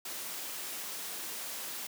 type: noise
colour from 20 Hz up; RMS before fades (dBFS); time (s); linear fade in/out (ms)
white; -40; 0.05-1.87; 5
effects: high-pass 200 Hz 12 dB/octave